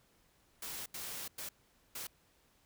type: noise bursts at uneven times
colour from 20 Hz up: white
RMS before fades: -43 dBFS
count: 4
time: 0.62-0.86 / 0.94-1.28 / 1.38-1.49 / 1.95-2.07 s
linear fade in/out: 5 ms
effects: pink hiss -70 dBFS RMS until 2.65 s